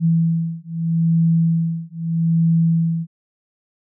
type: beating tone pair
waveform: sine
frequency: 164.81 / 165.6 Hz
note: E3 / E3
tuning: 0 / +8 cents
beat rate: 0.79 Hz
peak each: -18 dBFS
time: 0-3.07 s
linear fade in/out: 50 ms
effects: none